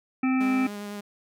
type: harmonic tone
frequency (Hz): 260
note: C4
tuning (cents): -11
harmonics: 1 / 3 / 5 / 7 / 9 / 10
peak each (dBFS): -21 / -35 / -35 / -42 / -34 / -42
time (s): 0.23-0.67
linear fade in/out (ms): 5
type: tone with vibrato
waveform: sawtooth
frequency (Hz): 205.2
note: G#3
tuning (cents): -21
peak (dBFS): -30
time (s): 0.4-1.01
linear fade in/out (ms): 10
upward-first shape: square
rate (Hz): 9.8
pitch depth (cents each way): 10
effects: none